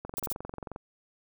click train, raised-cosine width 1 ms, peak -24 dBFS, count 17, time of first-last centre 0.05-0.761 s, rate 22.5 Hz
violet noise bursts, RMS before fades -33 dBFS, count 3, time 0.17-0.326 s, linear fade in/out 0 ms, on 26 ms, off 39 ms
effects none

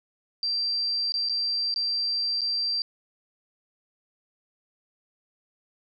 sine tone with dropouts, 4706 Hz, D8, 3 cents sharp, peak -24 dBFS, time 0.43-2.82 s, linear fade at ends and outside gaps 1 ms, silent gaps 1.121-1.14 / 1.288-1.295 / 1.741-1.76 / 2.409-2.416 s, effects none

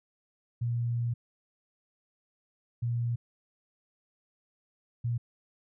sine tone bursts at uneven times, 118.7 Hz, A#2, 32 cents sharp, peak -27 dBFS, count 3, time 0.61-1.14 / 2.82-3.16 / 5.04-5.18 s, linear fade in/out 10 ms, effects none

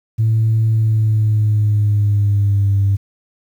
sine tone with pitch glide, 111.2 to 99.07 Hz, A2 to G2, +19 to +19 cents, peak -10 dBFS, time 0.18-2.97 s, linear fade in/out 20 ms, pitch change -200 cents, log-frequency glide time 0.68-2.78 s, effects tanh soft clip ceiling -8 dBFS + 8-bit

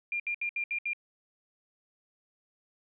sine tone bursts, 2398 Hz, D7, 36 cents sharp, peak -29 dBFS, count 6, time 0.12-0.933 s, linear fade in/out 2 ms, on 78 ms, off 69 ms, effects none

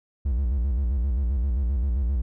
triangle tone with vibrato, 63.8 Hz, C2, 43 cents flat, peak -19 dBFS, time 0.25-2.22 s, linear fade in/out 10 ms, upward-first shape square, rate 7.6 Hz, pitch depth 150 cents each way, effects none

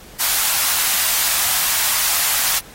white high-pass noise, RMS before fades -18 dBFS, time 0.19-2.6 s, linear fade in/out 20 ms, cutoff 730 Hz, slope 24 dB/octave, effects pink hiss -42 dBFS RMS until 2.74 s + AAC 48 kbps

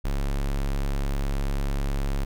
square tone, 34.65 Hz, C#1, in tune, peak -24 dBFS, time 0.04-2.25 s, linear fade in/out 10 ms, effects none

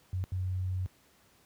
sine tone bursts at uneven times, 92.5 Hz, F#2, in tune, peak -29 dBFS, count 2, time 0.13-0.24 / 0.32-0.86 s, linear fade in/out 0 ms, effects pink hiss -64 dBFS RMS until 1.45 s + high-pass 60 Hz 12 dB/octave

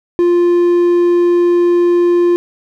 triangle tone, 349.2 Hz, F4, in tune, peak -6 dBFS, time 0.19-2.36 s, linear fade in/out 0 ms, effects none

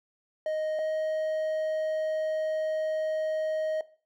triangle tone pair in turn, 622.3 / 626.3 Hz, D#5 / D#5, 0 / +11 cents, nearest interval unison, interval 11 cents, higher second, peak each -25 dBFS, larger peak neither, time 0.46-0.79 / 0.79-3.81 s, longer second, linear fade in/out 2 ms, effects noise-tail reverb RT60 0.4 s tail -18 dB re dry

